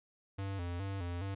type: tone with vibrato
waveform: square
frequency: 92.4 Hz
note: F#2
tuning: 2 cents flat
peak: -37 dBFS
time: 0.38-1.35 s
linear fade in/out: 10 ms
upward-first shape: square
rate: 2.4 Hz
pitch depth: 100 cents each way
effects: resampled to 8000 Hz